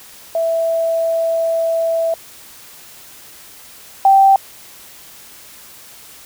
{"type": "tone pair in turn", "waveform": "sine", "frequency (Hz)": [659.3, 780], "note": ["E5", "G5"], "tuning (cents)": [0, -9], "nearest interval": "minor third", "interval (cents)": 291, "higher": "second", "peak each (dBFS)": [-14, -6], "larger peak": "second", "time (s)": [[0.35, 2.14], [4.05, 4.36]], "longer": "first", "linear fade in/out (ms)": 2, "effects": ["white hiss -40 dBFS RMS until 6.25 s"]}